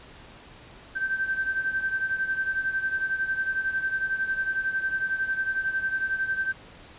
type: beating tone pair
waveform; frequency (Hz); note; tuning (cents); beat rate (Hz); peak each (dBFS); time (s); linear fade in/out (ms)
sine; 1555 / 1566; G6 / G6; -14 / -2; 11; -26 / -31; 0.95-6.53; 20
effects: pink hiss -48 dBFS RMS until 6.98 s + resampled to 8000 Hz